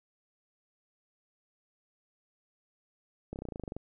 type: slowing click train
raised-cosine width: 2 ms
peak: -25 dBFS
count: 13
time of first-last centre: 3.33-3.766 s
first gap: 29 ms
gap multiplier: 1.04
effects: none